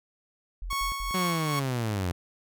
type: tone bursts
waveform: sine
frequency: 43.39 Hz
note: F1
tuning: 10 cents flat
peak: -32 dBFS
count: 3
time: 0.62-1.11 s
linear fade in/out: 0 ms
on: 110 ms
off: 80 ms
type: tone with tremolo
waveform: sawtooth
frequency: 1105 Hz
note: C#6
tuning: 6 cents flat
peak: -23 dBFS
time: 0.7-1.6 s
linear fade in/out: 10 ms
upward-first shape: sine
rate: 2.4 Hz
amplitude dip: 50%
type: linear sweep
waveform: sawtooth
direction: down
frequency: 188.1 to 84 Hz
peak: -23 dBFS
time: 1.14-2.12 s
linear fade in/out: 5 ms
effects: none